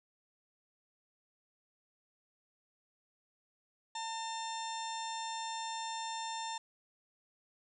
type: harmonic tone with a mistuned harmonic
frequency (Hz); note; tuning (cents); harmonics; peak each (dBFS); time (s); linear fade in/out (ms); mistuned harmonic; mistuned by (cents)
900; A5; +39; 1 / 2 / 3 / 4 / 5 / 6 / 7 / 8 / 9; -39 / -50 / -52 / -45 / -54 / -50 / -59 / -50 / -53; 3.95-6.58; 5; 5; -98
effects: none